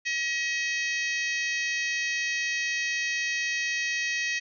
harmonic tone, 636 Hz, D#5, 38 cents sharp, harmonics 3 / 4 / 5 / 6 / 7 / 8 / 9 / 10, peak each -29 / -31 / -39 / -42 / -39 / -44 / -39 / -41 dBFS, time 0.05-4.4 s, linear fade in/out 20 ms, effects none

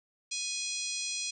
harmonic tone with a mistuned harmonic, 830.6 Hz, G#5, in tune, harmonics 3 / 4 / 5 / 6 / 7 / 8 / 9 / 10, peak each -40 / -42 / -39 / -42 / -39 / -45 / -42 / -43 dBFS, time 0.31-1.31 s, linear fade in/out 10 ms, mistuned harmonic 9, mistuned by -58 cents, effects none

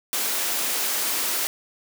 white high-pass noise, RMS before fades -25 dBFS, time 0.13-1.47 s, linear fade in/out 0 ms, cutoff 240 Hz, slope 24 dB/octave, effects none

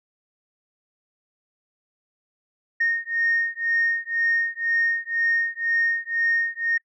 sine beating tone pair, 1846 / 1848 Hz, A#6 / A#6, -17 / -16 cents, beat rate 2 Hz, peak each -23 dBFS, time 2.8-6.78 s, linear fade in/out 10 ms, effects noise-tail reverb RT60 0.1 s tail -24 dB re dry + tanh soft clip ceiling -13 dBFS

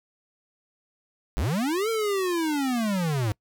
square linear two-way sweep, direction up then down, 40.99 to 458.7 to 99.3 Hz, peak -24 dBFS, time 1.37-3.32 s, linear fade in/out 0 ms, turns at 1.89 s, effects noise-tail reverb RT60 0.1 s tail -25 dB re dry

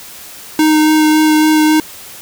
square tone with vibrato, 309.2 Hz, D#4, 11 cents flat, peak -8 dBFS, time 0.59-1.8 s, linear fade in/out 2 ms, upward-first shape sine, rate 3.6 Hz, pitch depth 10 cents each way, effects white hiss -33 dBFS RMS until 2.21 s

